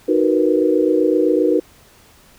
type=chord; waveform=sine; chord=B major seventh; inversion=first; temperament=equal; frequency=311.1 / 370 / 466.2 / 493.9 Hz; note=D#4 / F#4 / A#4 / B4; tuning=0 / 0 / 0 / 0 cents; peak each=-17 / -18 / -19 / -19 dBFS; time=0.08-1.6 s; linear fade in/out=10 ms; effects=pink hiss -49 dBFS RMS until 2.38 s